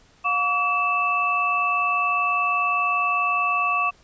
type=tone cluster; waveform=sine; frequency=713 / 1142 / 2640 Hz; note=F5 / D6 / E7; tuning=+36 / -49 / +2 cents; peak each=-29 / -21 / -24 dBFS; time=0.24-3.91 s; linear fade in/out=20 ms; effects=pink hiss -56 dBFS RMS until 4.03 s + resampled to 16000 Hz